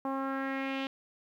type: tone with low-pass filter sweep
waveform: sawtooth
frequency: 269.5 Hz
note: C#4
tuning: 49 cents flat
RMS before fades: -34 dBFS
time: 0.05-0.87 s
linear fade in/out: 2 ms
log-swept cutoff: 980 to 3200 Hz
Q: 2.9
effects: 11-bit